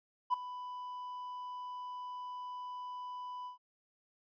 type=tone with ADSR envelope; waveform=triangle; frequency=994 Hz; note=B5; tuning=11 cents sharp; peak=-21 dBFS; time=0.3-3.58 s; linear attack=35 ms; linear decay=8 ms; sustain=-18 dB; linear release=120 ms; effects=tanh soft clip ceiling -23 dBFS + resampled to 11025 Hz